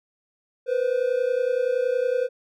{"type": "tone pair together", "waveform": "triangle", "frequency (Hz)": [483.6, 514.3], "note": ["B4", "C5"], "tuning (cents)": [-36, -30], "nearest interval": "minor second", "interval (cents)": 106, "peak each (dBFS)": [-22, -21], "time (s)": [0.66, 2.29], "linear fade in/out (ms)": 50, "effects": []}